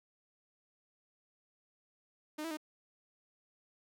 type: tone with pitch steps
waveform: sawtooth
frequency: 305.3 / 328 / 306.9 Hz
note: D#4 / E4 / D#4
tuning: -33 / -9 / -24 cents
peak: -34 dBFS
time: 2.38-2.572 s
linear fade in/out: 10 ms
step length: 64 ms
effects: none